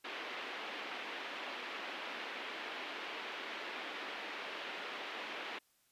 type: band-pass noise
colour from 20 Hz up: white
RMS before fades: -44 dBFS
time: 0.04-5.59 s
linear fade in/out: 10 ms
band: 270 to 3100 Hz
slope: 24 dB/octave
effects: white hiss -73 dBFS RMS until 5.91 s + resampled to 32000 Hz